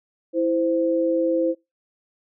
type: tone pair together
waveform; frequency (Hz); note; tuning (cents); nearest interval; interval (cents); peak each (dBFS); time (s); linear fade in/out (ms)
sine; 329.6 / 518.4; E4 / C5; 0 / -16; minor sixth; 784; -21; 0.33-1.55; 50
effects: noise-tail reverb RT60 0.2 s tail -21 dB re dry